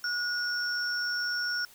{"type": "tone pair together", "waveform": "sine", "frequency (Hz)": [1449, 5467], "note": ["F#6", "F8"], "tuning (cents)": [-37, -38], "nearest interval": "octave + major seventh", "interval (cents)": 2299, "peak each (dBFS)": [-30, -32], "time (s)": [0.04, 1.65], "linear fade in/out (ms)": 2, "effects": ["white hiss -55 dBFS RMS until 1.74 s"]}